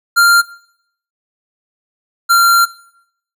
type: tone pair in turn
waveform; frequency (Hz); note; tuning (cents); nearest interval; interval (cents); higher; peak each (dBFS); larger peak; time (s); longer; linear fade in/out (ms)
square; 1392 / 1379.2; F6 / F6; -6 / -22; unison; 16; first; -7; neither; 0.16-0.42 / 2.29-2.66; second; 20
effects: noise-tail reverb RT60 0.7 s tail -20 dB re dry